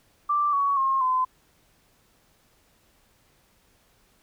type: tone with pitch steps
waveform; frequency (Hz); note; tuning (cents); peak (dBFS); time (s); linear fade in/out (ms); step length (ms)
sine; 1174.7 / 1122.3 / 1072.2 / 1024.4; D6 / C#6 / C6 / C6; 0 / +21 / +42 / -37; -20; 0.29-1.25; 10; 240
effects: pink hiss -63 dBFS RMS until 4.22 s